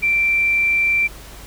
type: tone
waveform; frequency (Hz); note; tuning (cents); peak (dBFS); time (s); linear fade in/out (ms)
sine; 2349; D7; 0; -14; 0.02-1.08; 20
effects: added 50 Hz sine -39 dBFS peak until 1.46 s + pink hiss -40 dBFS RMS until 1.46 s